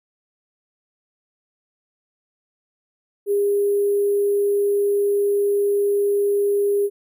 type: tone with sample-and-hold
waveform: sine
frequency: 405 Hz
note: G#4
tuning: 43 cents flat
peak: -16 dBFS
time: 3.26-6.9 s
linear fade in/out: 50 ms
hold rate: 11025 Hz
effects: none